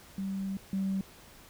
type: tone pair in turn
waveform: sine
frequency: 193.9 / 193.06 Hz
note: G3 / G3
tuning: -19 / -26 cents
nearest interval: unison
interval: 7 cents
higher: first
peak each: -31 / -27 dBFS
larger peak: second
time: 0.18-0.57 / 0.73-1.01 s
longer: first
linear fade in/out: 2 ms
effects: tanh soft clip ceiling -24 dBFS + pink hiss -54 dBFS RMS until 1.49 s